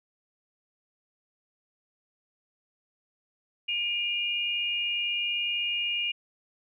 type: tone pair together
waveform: sine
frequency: 2423 / 2839 Hz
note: D#7 / F7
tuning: -47 / +28 cents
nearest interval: minor third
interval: 275 cents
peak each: -31 / -28 dBFS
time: 3.68-6.12 s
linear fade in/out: 10 ms
effects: none